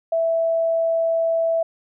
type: tone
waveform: sine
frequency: 659.3 Hz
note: E5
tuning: in tune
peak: -17 dBFS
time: 0.12-1.63 s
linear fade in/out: 5 ms
effects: none